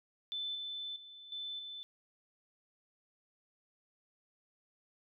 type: tone with level steps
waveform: sine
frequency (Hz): 3520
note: A7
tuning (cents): 0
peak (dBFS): -36 / -39 / -50 / -39 / -43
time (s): 0.32-1.83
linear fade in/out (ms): 0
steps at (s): 0.55 / 0.96 / 1.32 / 1.59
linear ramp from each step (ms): 2
effects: none